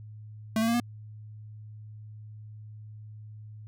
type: tone with pitch steps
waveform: square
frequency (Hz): 220 / 226.3 / 232.8 / 239.5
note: A3 / A3 / A#3 / A#3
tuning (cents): 0 / +49 / -2 / +47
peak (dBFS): -24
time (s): 0.56-0.8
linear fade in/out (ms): 2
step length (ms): 60
effects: added 107 Hz sine -42 dBFS peak until 3.67 s